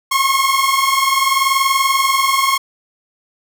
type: tone pair together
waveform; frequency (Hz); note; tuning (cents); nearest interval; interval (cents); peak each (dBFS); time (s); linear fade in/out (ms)
sawtooth; 1072 / 1092.6; C6 / C#6; +42 / -25; unison; 33; -12; 0.11-2.58; 10
effects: none